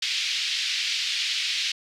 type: band-pass noise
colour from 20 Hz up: white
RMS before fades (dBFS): -27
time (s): 0.02-1.72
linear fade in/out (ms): 5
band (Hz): 2300 to 4600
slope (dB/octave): 24
effects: none